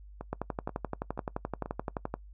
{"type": "two click trains", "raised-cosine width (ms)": 1, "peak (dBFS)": [-24, -18], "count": [4, 22], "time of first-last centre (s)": [[0.21, 1.659], [0.33, 2.14]], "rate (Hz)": [2.07, 11.6], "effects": ["noise-tail reverb RT60 0.1 s tail -22 dB re dry", "added 50 Hz sine -47 dBFS peak until 2.33 s"]}